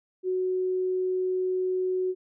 sine tone, 370 Hz, F#4, in tune, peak -24 dBFS, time 0.23-2.15 s, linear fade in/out 50 ms, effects none

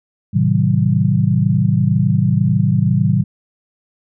sine chord, A diminished seventh, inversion none, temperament just, 110 / 132 / 158.4 / 190.08 Hz, A2 / C3 / Eb3 / Gb3, 0 / +16 / +31 / +47 cents, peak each -17 dBFS, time 0.33-3.24 s, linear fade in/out 20 ms, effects none

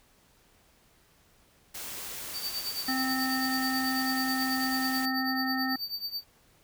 white noise, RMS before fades -39 dBFS, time 1.74-5.06 s, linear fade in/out 10 ms
square tone with tremolo, 4604 Hz, D8, 35 cents flat, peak -30 dBFS, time 2.33-6.24 s, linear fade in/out 50 ms, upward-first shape triangle, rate 9.2 Hz, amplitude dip 90%
harmonic tone, 261.6 Hz, C4, in tune, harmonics 1 / 3 / 5 / 7, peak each -30 / -35 / -38 / -33 dBFS, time 2.88-5.76 s, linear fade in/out 5 ms
effects pink hiss -63 dBFS RMS until 6.63 s

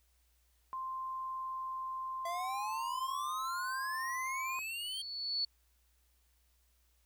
sine tone, 1046.5 Hz, C6, in tune, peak -37 dBFS, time 0.73-4.59 s, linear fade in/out 0 ms
square exponential sweep, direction up, 670 to 3215 Hz, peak -39 dBFS, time 2.25-5.02 s, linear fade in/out 5 ms
sine tone with exponential growth, 4435 Hz, C#8, in tune, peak -30 dBFS, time 4.07-5.45 s, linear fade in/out 5 ms, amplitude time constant 300 ms
effects added 60 Hz sine -70 dBFS peak until 7.05 s + white hiss -75 dBFS RMS until 7.05 s

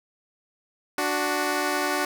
10% pulse tone pair together, 293.7 / 370 Hz, D4 / F#4, 0 / 0 cents, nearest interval major third, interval 400 cents, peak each -18 dBFS, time 0.98-2.05 s, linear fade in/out 2 ms, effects none

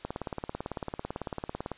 click train, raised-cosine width 1 ms, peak -19 dBFS, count 31, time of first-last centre 0.05-1.717 s, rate 18 Hz, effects white hiss -54 dBFS RMS until 1.77 s + resampled to 8000 Hz

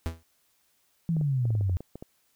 45% pulse tone with exponential decay, 82.41 Hz, E2, in tune, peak -24 dBFS, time 0.06-0.23 s, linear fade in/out 0 ms, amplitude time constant 36 ms
sine exponential sweep, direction down, 171.6 to 86.7 Hz, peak -23 dBFS, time 1.09-1.77 s, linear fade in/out 0 ms
clicks, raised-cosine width 2 ms, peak -26 dBFS, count 10, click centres 1.167 / 1.212 / 1.454 / 1.505 / 1.552 / 1.61 / 1.696 / 1.806 / 1.956 / 2.025 s
effects white hiss -69 dBFS RMS until 2.35 s

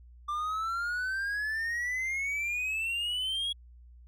triangle exponential sweep, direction up, 1177 to 3341 Hz, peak -28 dBFS, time 0.28-3.53 s, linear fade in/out 10 ms, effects added 60 Hz sine -50 dBFS peak until 4.07 s

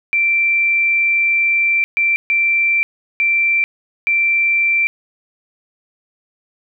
sine tone bursts at uneven times, 2349 Hz, D7, in tune, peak -12 dBFS, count 5, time 0.13-1.84 / 1.97-2.16 / 2.3-2.83 / 3.2-3.64 / 4.07-4.87 s, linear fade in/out 0 ms, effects none

